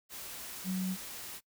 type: tone in noise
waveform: sine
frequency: 186.5 Hz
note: F#3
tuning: 14 cents sharp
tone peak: -31 dBFS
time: 0.64-0.97 s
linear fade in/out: 50 ms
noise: white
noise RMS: -44 dBFS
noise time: 0.09-1.41 s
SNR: +10 dB
effects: noise-tail reverb RT60 0.1 s tail -22 dB re dry